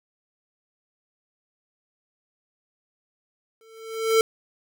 square tone with exponential growth, 447 Hz, A4, 27 cents sharp, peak -14 dBFS, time 3.61-4.21 s, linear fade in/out 1 ms, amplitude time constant 130 ms, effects none

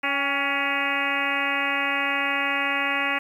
harmonic tone with a mistuned harmonic, 280.4 Hz, C#4, 20 cents sharp, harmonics 1 / 2 / 3 / 4 / 5 / 6 / 7 / 8 / 9 / 10, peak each -34 / -35 / -32 / -31 / -32 / -32 / -28 / -31 / -29 / -33 dBFS, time 0.03-3.19 s, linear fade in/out 10 ms, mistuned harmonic 3, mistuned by -51 cents, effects 9-bit

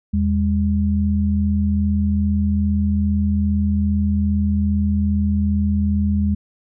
sine tone pair together, 81.26 / 203.7 Hz, E2 / G#3, -24 / -33 cents, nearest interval octave + major third, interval 1591 cents, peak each -18 dBFS, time 0.13-6.35 s, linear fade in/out 10 ms, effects none

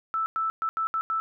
sine tone bursts at uneven times, 1318.5 Hz, E6, in tune, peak -24 dBFS, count 6, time 0.14-0.26 / 0.36-0.5 / 0.62-0.69 / 0.77-0.87 / 0.94-1.01 / 1.1-1.2 s, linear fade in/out 0 ms, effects none

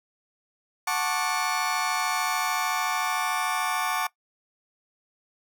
30% pulse chord, D major seventh, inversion first, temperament just, 734.2 / 881 / 1101.2 / 1174.7 Hz, F#5 / A5 / C#6 / D6, -14 / +2 / -12 / 0 cents, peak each -28 dBFS, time 0.87-4.07 s, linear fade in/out 5 ms, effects noise-tail reverb RT60 0.1 s tail -19 dB re dry

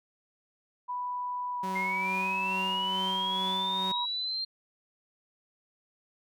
sine tone with pitch glide, 987.8 to 973.6 Hz, B5 to B5, 0 to -25 cents, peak -31 dBFS, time 0.88-4.06 s, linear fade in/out 20 ms, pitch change -25 cents, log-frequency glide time 1.51-1.65 s
sawtooth tone with tremolo, 187.8 Hz, F#3, 26 cents sharp, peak -31 dBFS, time 1.63-3.92 s, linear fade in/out 5 ms, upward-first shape sine, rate 2.3 Hz, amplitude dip 40%
sine linear sweep, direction up, 2100 to 4199 Hz, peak -30 dBFS, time 1.75-4.45 s, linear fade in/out 10 ms
effects none

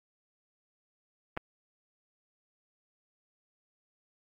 clicks, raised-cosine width 0.5 ms, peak -27 / -18 dBFS, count 2, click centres 1.368 / 1.374 s, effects AAC 64 kbps

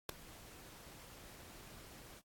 pink noise with ADSR envelope, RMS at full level -33 dBFS, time 0.09-2.22 s, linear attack 3 ms, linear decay 5 ms, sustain -23 dB, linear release 40 ms, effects AAC 64 kbps

